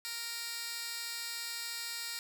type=tone with high-pass filter; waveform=15% pulse; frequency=466.2 Hz; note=A#4; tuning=in tune; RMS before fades=-40 dBFS; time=0.05-2.19 s; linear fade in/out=0 ms; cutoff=3200 Hz; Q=1.1; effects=none